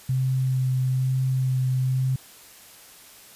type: tone with vibrato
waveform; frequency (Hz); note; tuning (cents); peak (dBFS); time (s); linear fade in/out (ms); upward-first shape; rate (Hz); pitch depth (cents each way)
sine; 130; C3; -11; -20; 0.09-2.16; 5; sine; 1.1; 12
effects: white hiss -48 dBFS RMS until 3.35 s + resampled to 32000 Hz